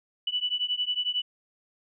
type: beating tone pair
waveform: sine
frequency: 2960 / 2971 Hz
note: F#7 / F#7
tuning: 0 / +6 cents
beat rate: 11 Hz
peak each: -29 dBFS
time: 0.27-1.22 s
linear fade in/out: 5 ms
effects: none